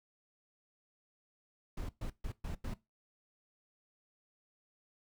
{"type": "noise bursts at uneven times", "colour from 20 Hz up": "brown", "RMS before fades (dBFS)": -39, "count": 5, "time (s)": [[1.77, 1.89], [2.01, 2.1], [2.24, 2.32], [2.44, 2.55], [2.64, 2.74]], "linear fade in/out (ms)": 5, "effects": ["noise-tail reverb RT60 0.2 s tail -18 dB re dry"]}